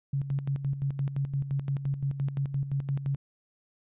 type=tone with tremolo; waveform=sine; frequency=138.4 Hz; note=C#3; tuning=2 cents flat; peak=-25 dBFS; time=0.13-3.16 s; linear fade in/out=5 ms; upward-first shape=square; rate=5.8 Hz; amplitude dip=65%; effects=resampled to 8000 Hz